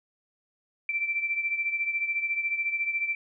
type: beating tone pair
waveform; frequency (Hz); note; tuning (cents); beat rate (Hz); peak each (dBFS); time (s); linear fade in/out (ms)
sine; 2339 / 2353; D7 / D7; -8 / +3; 14; -27 / -33; 0.89-3.15; 2
effects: none